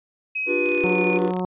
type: tone with pitch glide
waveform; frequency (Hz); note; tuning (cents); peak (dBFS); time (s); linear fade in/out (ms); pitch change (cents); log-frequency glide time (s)
sine; 2539 to 2453; D#7 to D#7; +34 to -25; -23; 0.35-1.18; 10; -59; 0.47-0.99
type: chord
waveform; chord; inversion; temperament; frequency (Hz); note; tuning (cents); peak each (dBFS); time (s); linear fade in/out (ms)
triangle; G dominant seventh; second; just; 294 / 352.8 / 392 / 490; D4 / F4 / G4 / B4; +2 / +18 / 0 / -14; -27 / -22 / -27 / -23; 0.46-1.33; 50
type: click train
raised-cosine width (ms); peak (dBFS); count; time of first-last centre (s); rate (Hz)
0.2; -20; 26; 0.66-1.395; 34
type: harmonic tone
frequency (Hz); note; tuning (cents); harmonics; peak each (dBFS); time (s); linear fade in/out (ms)
182.7; F#3; -22; 1 / 2 / 3 / 4 / 5 / 6 / 7; -25 / -28 / -33 / -33 / -33 / -40 / -46; 0.84-1.45; 0
effects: resampled to 8000 Hz